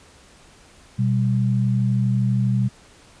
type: tone pair together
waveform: sine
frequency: 123.47 / 196 Hz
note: B2 / G3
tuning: 0 / 0 cents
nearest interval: minor sixth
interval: 800 cents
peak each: -18 / -22 dBFS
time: 0.98-2.69 s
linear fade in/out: 20 ms
effects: pink hiss -50 dBFS RMS until 3.2 s + resampled to 22050 Hz